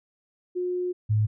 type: tone pair in turn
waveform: sine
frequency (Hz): 360 / 107.03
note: F#4 / A2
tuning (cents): -47 / -47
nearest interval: octave + major sixth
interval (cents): 2100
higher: first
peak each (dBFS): -25 / -19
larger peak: second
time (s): 0.55-0.93 / 1.09-1.27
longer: first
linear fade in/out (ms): 20
effects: none